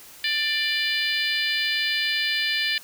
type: harmonic tone with a mistuned harmonic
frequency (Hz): 591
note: D5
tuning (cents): +11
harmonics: 3 / 4 / 5 / 6 / 7 / 8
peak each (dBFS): -27 / -28 / -29 / -30 / -30 / -31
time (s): 0.24-2.78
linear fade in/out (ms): 2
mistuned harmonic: 8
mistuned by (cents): +33
effects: white hiss -46 dBFS RMS until 2.83 s